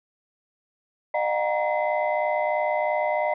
sine tone cluster, 606 / 715 / 778 / 941 / 2041 Hz, D#5 / F5 / G5 / A#5 / C7, -46 / +41 / -13 / +16 / -44 cents, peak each -24 / -27 / -32 / -28 / -31 dBFS, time 1.14-3.34 s, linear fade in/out 5 ms, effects tanh soft clip ceiling -13 dBFS

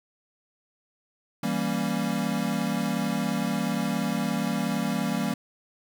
square chord, E diminished seventh, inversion none, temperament equal, 164.81 / 196 / 233.1 / 277.2 Hz, E3 / G3 / Bb3 / Db4, 0 / 0 / 0 / 0 cents, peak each -33 / -30 / -30 / -34 dBFS, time 1.43-5.34 s, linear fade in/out 5 ms, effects 9-bit

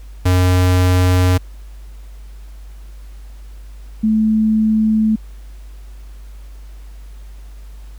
square / sine tone pair in turn, 91 / 217.9 Hz, F#2 / A3, -28 / -17 cents, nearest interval octave + minor third, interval 1511 cents, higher second, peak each -11 dBFS, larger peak neither, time 0.25-1.38 / 4.03-5.16 s, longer neither, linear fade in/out 10 ms, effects added 50 Hz sine -32 dBFS peak until 7.98 s + pink hiss -51 dBFS RMS until 7.98 s

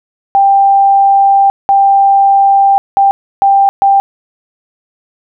sine tone bursts at uneven times, 790 Hz, G5, 13 cents sharp, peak -4 dBFS, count 5, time 0.35-1.5 / 1.69-2.78 / 2.97-3.11 / 3.42-3.69 / 3.82-4 s, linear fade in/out 0 ms, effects none

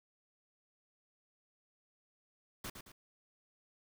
pink noise with echo, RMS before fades -43 dBFS, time 2.64-2.7 s, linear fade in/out 5 ms, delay 110 ms, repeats 2, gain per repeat -7 dB, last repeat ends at 2.92 s, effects none

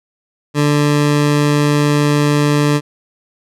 20% pulse tone, 146.83 Hz, D3, in tune, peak -6 dBFS, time 0.54-2.81 s, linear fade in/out 50 ms, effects low-pass 10000 Hz 12 dB/octave

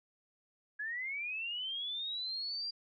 sine linear sweep, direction up, 1661.2 to 4797 Hz, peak -36 dBFS, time 0.79-2.71 s, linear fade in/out 10 ms, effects none

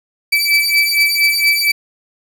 30% pulse beating tone pair, 2309 / 2313.3 Hz, D7 / D7, -30 / -27 cents, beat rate 4.3 Hz, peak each -12 dBFS, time 0.32-1.72 s, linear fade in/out 10 ms, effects none

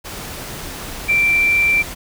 sine tone in noise, 2349 Hz, D7, in tune, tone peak -12 dBFS, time 1.08-1.83 s, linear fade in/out 20 ms, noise pink, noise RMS -30 dBFS, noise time 0.04-1.95 s, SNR +15 dB, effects none

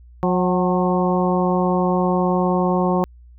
harmonic tone with a mistuned harmonic, 180.5 Hz, F#3, 43 cents flat, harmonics 1 / 2 / 3 / 4 / 5 / 6, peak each -19 / -22 / -24 / -25 / -26 / -27 dBFS, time 0.23-3.04 s, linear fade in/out 0 ms, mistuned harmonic 4, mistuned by +50 cents, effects added 60 Hz sine -42 dBFS peak until 3.38 s

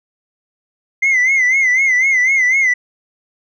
sine tone with vibrato, 2073 Hz, C7, 17 cents flat, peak -8 dBFS, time 1.02-2.74 s, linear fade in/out 10 ms, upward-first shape sine, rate 4 Hz, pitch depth 92 cents each way, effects tanh soft clip ceiling -9 dBFS

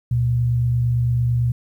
sine tone pair together, 71.7 / 120.58 Hz, D2 / B2, -41 / -41 cents, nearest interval major sixth, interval 900 cents, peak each -28 / -16 dBFS, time 0.11-1.52 s, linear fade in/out 5 ms, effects 9-bit

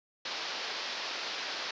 white low-pass noise, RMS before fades -37 dBFS, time 0.25-1.71 s, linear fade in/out 5 ms, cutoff 5300 Hz, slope 48 dB/octave, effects high-pass 400 Hz 12 dB/octave + resampled to 16000 Hz

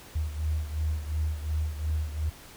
sine beating tone pair, 76.5 / 79.3 Hz, D#2 / D#2, -29 / +33 cents, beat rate 2.8 Hz, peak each -28 / -33 dBFS, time 0.15-2.3 s, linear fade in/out 10 ms, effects pink hiss -49 dBFS RMS until 2.56 s

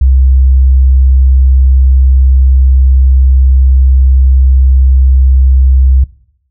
sine tone, 65.41 Hz, C2, in tune, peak -3 dBFS, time 0.01-6.04 s, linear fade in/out 5 ms, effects noise-tail reverb RT60 0.7 s tail -19 dB re dry

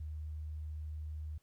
sine tone, 76.8 Hz, D#2, 22 cents flat, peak -39 dBFS, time 0-1.38 s, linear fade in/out 5 ms, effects pink hiss -75 dBFS RMS until 1.42 s

